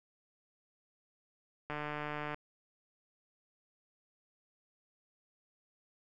click train, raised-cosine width 0.5 ms, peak -24 dBFS, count 97, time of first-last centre 1.7-2.344 s, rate 149 Hz, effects none

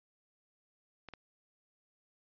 clicks, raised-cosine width 0.3 ms, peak -30 dBFS, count 2, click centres 1.087 / 1.137 s, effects resampled to 11025 Hz

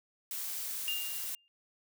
blue noise, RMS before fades -38 dBFS, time 0.31-1.35 s, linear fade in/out 2 ms
sine tone with exponential decay, 2805 Hz, F7, 7 cents sharp, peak -30 dBFS, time 0.88-1.48 s, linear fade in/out 0 ms, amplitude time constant 130 ms
effects none

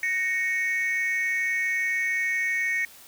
sine tone pair together, 1864.3 / 2217 Hz, A#6 / C#7, 0 / 0 cents, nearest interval minor third, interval 300 cents, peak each -24 dBFS, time 0.03-2.85 s, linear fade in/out 2 ms, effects tanh soft clip ceiling -20 dBFS + white hiss -49 dBFS RMS until 3.07 s

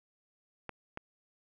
clicks, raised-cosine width 0.5 ms, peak -24 dBFS, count 2, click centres 0.693 / 0.974 s, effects none

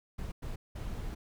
brown noise bursts at uneven times, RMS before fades -38 dBFS, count 3, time 0.18-0.32 / 0.42-0.56 / 0.75-1.15 s, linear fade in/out 10 ms, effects none

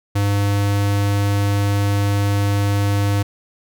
square tone, 101 Hz, G#2, 48 cents flat, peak -16 dBFS, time 0.15-3.23 s, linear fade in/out 10 ms, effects none

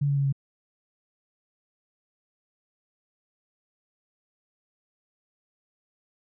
sine tone with pitch steps, 142.9 / 141.1 / 139.31 / 137.55 Hz, D3 / C#3 / C#3 / C#3, -47 / +31 / +9 / -13 cents, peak -21 dBFS, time 0.01-0.326 s, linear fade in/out 10 ms, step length 79 ms, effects none

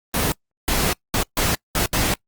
pink noise bursts at uneven times, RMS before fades -20 dBFS, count 6, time 0.14-0.32 / 0.68-0.93 / 1.14-1.23 / 1.37-1.55 / 1.75-1.86 / 1.93-2.14 s, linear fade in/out 2 ms, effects noise-tail reverb RT60 0.1 s tail -25 dB re dry + Opus 24 kbps

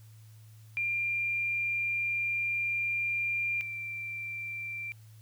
sine tone pair in turn, 2389 / 2356 Hz, D7 / D7, +29 / +5 cents, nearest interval unison, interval 24 cents, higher first, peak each -28 / -35 dBFS, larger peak first, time 0.77-3.61 / 3.61-4.92 s, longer first, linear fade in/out 0 ms, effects added 109 Hz sine -50 dBFS peak until 5.21 s + white hiss -64 dBFS RMS until 5.21 s

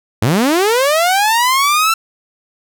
sawtooth linear sweep, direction up, 94 to 1349 Hz, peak -7 dBFS, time 0.22-1.94 s, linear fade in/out 5 ms, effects none

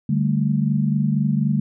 sine chord, D suspended fourth, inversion none, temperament equal, 146.83 / 196 / 220 Hz, D3 / G3 / A3, 0 / 0 / 0 cents, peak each -20 / -22 / -22 dBFS, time 0.09-1.6 s, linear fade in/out 5 ms, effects none

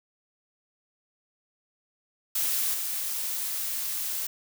blue noise with level steps, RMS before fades -27 / -31 dBFS, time 2.35-4.27 s, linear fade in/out 5 ms, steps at 2.73 s, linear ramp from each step 20 ms, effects none

